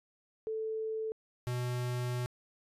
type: tone pair in turn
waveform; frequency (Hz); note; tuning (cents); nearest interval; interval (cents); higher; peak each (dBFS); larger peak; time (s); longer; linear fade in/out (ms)
sine / square; 440 / 123.47; A4 / B2; 0 / 0; octave + minor seventh; 2200; first; -33 / -33; neither; 0.47-1.12 / 1.47-2.26; second; 0
effects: resampled to 32000 Hz